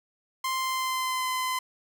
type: tone with pitch glide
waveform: sawtooth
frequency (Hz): 1046.5 to 1025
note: C6 to C6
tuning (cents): 0 to -36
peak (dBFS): -23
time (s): 0.44-1.59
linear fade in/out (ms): 5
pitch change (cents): -36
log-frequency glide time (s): 0.57-1.29
effects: none